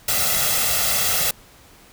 white noise with comb filter, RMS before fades -20 dBFS, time 0.08-1.31 s, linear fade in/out 5 ms, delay 1.5 ms, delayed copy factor +0.65, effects pink hiss -49 dBFS RMS until 1.92 s

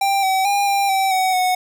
square tone with pitch steps, 789 / 763 / 806 / 796 / 772 / 751 / 736 Hz, G5 / G5 / G5 / G5 / G5 / F#5 / F#5, +11 / -47 / +48 / +26 / -27 / +26 / -9 cents, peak -16 dBFS, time 0.01-1.55 s, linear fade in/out 5 ms, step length 220 ms, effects none

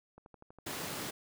click train, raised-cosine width 1 ms, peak -39 dBFS, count 8, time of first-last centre 0.18-0.749 s, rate 12.3 Hz
pink high-pass noise, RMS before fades -40 dBFS, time 0.66-1.11 s, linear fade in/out 10 ms, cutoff 150 Hz, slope 12 dB/octave
effects none

